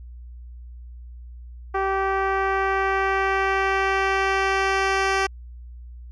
10% pulse tone with low-pass filter sweep, 387.3 Hz, G4, 21 cents flat, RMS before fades -22 dBFS, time 1.74-5.27 s, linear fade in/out 10 ms, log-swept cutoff 1200 to 5300 Hz, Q 0.87, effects added 60 Hz sine -37 dBFS peak until 6.11 s

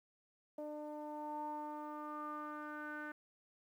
sawtooth tone with low-pass filter sweep, 300 Hz, D4, 37 cents sharp, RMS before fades -45 dBFS, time 0.58-3.12 s, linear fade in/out 5 ms, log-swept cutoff 680 to 1600 Hz, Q 7.6, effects 12-bit

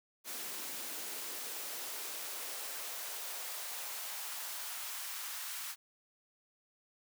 white noise with high-pass filter sweep, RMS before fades -42 dBFS, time 0.24-5.76 s, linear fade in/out 50 ms, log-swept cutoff 240 to 1200 Hz, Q 1.2, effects none

